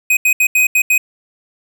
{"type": "tone bursts at uneven times", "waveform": "square", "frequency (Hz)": 2507, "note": "D#7", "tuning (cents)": 12, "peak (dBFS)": -10, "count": 6, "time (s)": [[0.1, 0.17], [0.25, 0.33], [0.4, 0.47], [0.55, 0.67], [0.75, 0.82], [0.9, 0.98]], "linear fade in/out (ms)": 5, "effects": []}